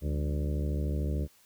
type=harmonic tone with a mistuned harmonic; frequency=73.42 Hz; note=D2; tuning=in tune; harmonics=1 / 2 / 3 / 4 / 5 / 6 / 7 / 8; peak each=-29 / -35 / -39 / -41 / -43 / -45 / -46 / -47 dBFS; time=0.01-1.28 s; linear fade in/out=50 ms; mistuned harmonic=3; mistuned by=-110 cents; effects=white hiss -62 dBFS RMS until 1.45 s